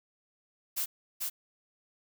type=noise with echo; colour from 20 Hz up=blue; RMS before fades=-32 dBFS; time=0.76-0.86 s; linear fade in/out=20 ms; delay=440 ms; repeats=1; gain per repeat=-2 dB; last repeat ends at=1.3 s; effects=none